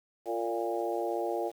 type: harmonic tone with a mistuned harmonic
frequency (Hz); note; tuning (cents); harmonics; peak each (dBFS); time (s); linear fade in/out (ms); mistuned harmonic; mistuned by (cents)
116.2; A#2; -5; 3 / 4 / 5 / 6 / 7; -34 / -35 / -36 / -37 / -37; 0.25-1.52; 50; 4; -21
effects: 9-bit

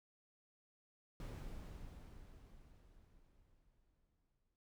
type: noise with exponential decay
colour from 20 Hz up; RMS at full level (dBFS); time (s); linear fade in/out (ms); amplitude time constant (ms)
brown; -44; 1.2-4.56; 1; 730
effects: none

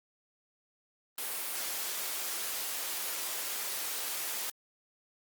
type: high-pass noise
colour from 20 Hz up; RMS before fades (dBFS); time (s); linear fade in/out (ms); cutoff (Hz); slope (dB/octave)
white; -36; 1.18-4.5; 2; 370; 12
effects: Opus 32 kbps

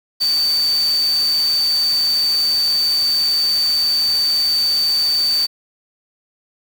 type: tone in noise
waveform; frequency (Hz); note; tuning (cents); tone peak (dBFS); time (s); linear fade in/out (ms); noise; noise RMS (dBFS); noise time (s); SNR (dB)
sine; 4577; D8; -45; -14; 0.2-5.47; 20; white; -30; 0.2-5.47; +13
effects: none

